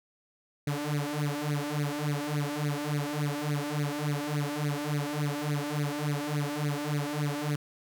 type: tone with flanger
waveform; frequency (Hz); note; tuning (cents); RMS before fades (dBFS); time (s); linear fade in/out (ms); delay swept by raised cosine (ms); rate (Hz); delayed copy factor
sawtooth; 146.83; D3; 0; -31; 0.67-7.56; 5; 0.46 to 3.56; 3.5; +1
effects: none